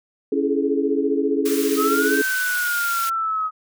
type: chord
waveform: sine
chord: A major seventh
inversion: first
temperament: equal with one note detuned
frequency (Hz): 277.2 / 329.6 / 415.3 / 430.2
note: C#4 / E4 / G#4 / A4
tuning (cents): 0 / 0 / 0 / -39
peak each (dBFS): -22 / -25 / -23 / -24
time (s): 0.32-2.22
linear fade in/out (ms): 5
type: high-pass noise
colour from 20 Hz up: white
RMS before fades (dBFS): -29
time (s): 1.45-3.1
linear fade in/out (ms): 10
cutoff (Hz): 1100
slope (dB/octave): 48
type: exponential two-way sweep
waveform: sine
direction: up then down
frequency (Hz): 1244.5 to 1560 to 1262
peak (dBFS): -20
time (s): 1.76-3.51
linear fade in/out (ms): 50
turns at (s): 2.17
effects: none